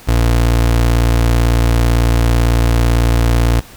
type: tone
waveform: 30% pulse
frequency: 58 Hz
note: A#1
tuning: 8 cents flat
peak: -7 dBFS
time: 0.07-3.61 s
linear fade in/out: 20 ms
effects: pink hiss -39 dBFS RMS until 3.76 s